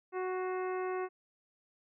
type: harmonic tone with a mistuned harmonic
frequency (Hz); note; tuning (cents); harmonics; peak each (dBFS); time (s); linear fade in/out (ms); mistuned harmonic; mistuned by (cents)
370; F#4; 0; 1 / 2 / 3 / 4 / 5 / 6 / 7; -34 / -41 / -42 / -48 / -50 / -52 / -54; 0.12-1.09; 50; 6; -76
effects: none